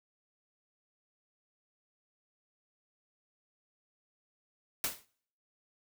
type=noise with exponential decay; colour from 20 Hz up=white; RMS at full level=-29 dBFS; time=4.84-5.05 s; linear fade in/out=1 ms; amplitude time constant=44 ms; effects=noise-tail reverb RT60 0.6 s tail -24 dB re dry